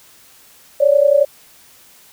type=tone pair together; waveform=sine; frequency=554.4 / 585.4 Hz; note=C#5 / D5; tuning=0 / -6 cents; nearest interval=minor second; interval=94 cents; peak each=-12 dBFS; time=0.8-1.25 s; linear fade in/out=10 ms; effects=white hiss -47 dBFS RMS until 2.12 s